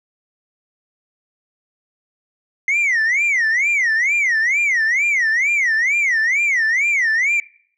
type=tone with vibrato; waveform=sine; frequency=2053 Hz; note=C7; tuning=33 cents flat; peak=-12 dBFS; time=2.68-7.4 s; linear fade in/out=2 ms; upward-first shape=sine; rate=2.2 Hz; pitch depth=270 cents each way; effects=noise-tail reverb RT60 0.6 s tail -23 dB re dry + tanh soft clip ceiling -13 dBFS